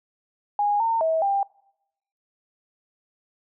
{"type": "tone with pitch steps", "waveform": "sine", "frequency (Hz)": [823, 910, 645, 794], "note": ["G#5", "A#5", "E5", "G5"], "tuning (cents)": [-16, -42, -38, 22], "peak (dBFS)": -19, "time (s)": [0.59, 1.43], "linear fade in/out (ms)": 2, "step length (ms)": 210, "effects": ["noise-tail reverb RT60 0.8 s tail -24 dB re dry"]}